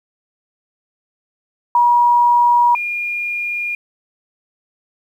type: tone pair in turn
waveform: sine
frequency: 960 / 2419 Hz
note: B5 / D#7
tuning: -49 / -49 cents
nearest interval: octave + major third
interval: 1600 cents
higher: second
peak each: -9 / -19 dBFS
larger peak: first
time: 1.75-2.75 / 2.75-3.75 s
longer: neither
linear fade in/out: 2 ms
effects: 8-bit